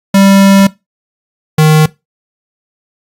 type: tone pair in turn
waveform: square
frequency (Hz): 196 / 155.12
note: G3 / D#3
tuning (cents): 0 / -5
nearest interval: major third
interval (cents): 405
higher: first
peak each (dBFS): -4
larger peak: neither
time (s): 0.14-0.67 / 1.58-1.86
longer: first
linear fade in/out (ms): 5
effects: noise-tail reverb RT60 0.2 s tail -19 dB re dry + AAC 48 kbps